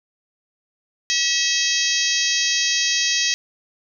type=harmonic tone with a mistuned harmonic; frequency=645 Hz; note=E5; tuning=38 cents flat; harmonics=3 / 4 / 5 / 6 / 7 / 8 / 9 / 10; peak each=-26 / -26 / -26 / -26 / -26 / -26 / -26 / -26 dBFS; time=1.1-3.34 s; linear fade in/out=0 ms; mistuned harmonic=7; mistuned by=+19 cents; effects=none